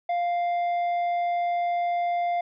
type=tone with tanh clipping; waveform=sine; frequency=698.5 Hz; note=F5; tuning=in tune; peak=-24 dBFS; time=0.09-2.41 s; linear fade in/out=5 ms; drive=6 dB; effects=none